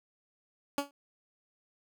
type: tone with exponential decay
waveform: 15% pulse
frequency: 283.3 Hz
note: C#4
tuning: 38 cents sharp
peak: -19 dBFS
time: 0.78-0.91 s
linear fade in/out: 1 ms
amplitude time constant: 27 ms
effects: none